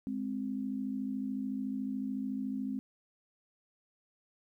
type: tone pair together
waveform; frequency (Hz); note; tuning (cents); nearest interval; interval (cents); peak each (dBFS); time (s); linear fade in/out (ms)
sine; 208 / 261.8; G#3 / C4; +3 / +1; major third; 398; -37 / -35; 0.07-2.79; 0
effects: 12-bit